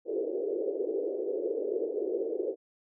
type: band-pass noise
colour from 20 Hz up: pink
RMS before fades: -32 dBFS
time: 0.05-2.56 s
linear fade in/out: 50 ms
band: 370 to 490 Hz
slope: 48 dB/octave
effects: none